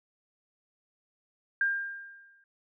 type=tone with exponential decay; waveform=sine; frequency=1600 Hz; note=G6; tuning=35 cents sharp; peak=-22 dBFS; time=1.61-2.44 s; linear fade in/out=2 ms; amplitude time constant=180 ms; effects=none

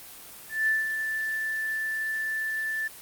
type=tone with ADSR envelope; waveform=sine; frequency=1760 Hz; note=A6; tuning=in tune; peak=-20 dBFS; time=0.49-2.88 s; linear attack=180 ms; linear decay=190 ms; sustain=-7 dB; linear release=8 ms; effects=white hiss -45 dBFS RMS until 3.01 s + Opus 24 kbps

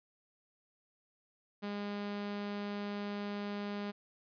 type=tone; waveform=sawtooth; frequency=204.2 Hz; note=G#3; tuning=29 cents flat; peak=-33 dBFS; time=1.62-3.92 s; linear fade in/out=20 ms; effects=resampled to 11025 Hz

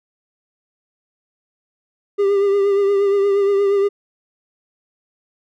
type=tone with vibrato; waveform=triangle; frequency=399.5 Hz; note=G4; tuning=33 cents sharp; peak=-11 dBFS; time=2.18-3.89 s; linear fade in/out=20 ms; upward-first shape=triangle; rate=8.5 Hz; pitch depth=41 cents each way; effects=none

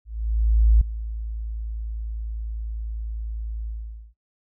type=tone with ADSR envelope; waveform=sine; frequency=55 Hz; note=A1; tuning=in tune; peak=-11 dBFS; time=0.05-4.14 s; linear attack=760 ms; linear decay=5 ms; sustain=-16 dB; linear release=470 ms; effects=noise-tail reverb RT60 0.1 s tail -21 dB re dry

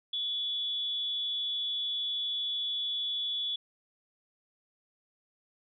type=tone with amplitude modulation; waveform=sine; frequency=3417 Hz; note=G#7; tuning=49 cents sharp; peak=-28 dBFS; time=0.13-3.56 s; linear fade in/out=5 ms; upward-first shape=sine; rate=267 Hz; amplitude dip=45%; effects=none

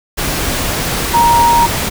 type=tone in noise; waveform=sine; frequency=939 Hz; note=A#5; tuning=12 cents sharp; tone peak=-7 dBFS; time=1.13-1.67 s; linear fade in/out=20 ms; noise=pink; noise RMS=-17 dBFS; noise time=0.17-1.9 s; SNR=+7 dB; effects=none

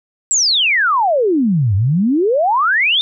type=exponential two-way sweep; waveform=sine; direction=down then up; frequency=7880 to 92.5 to 3698 Hz; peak=-11 dBFS; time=0.31-3.01 s; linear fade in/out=0 ms; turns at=1.75 s; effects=none

